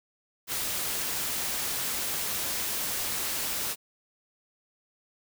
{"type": "noise", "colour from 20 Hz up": "white", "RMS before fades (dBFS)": -31, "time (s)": [0.47, 3.76], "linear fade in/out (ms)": 50, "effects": []}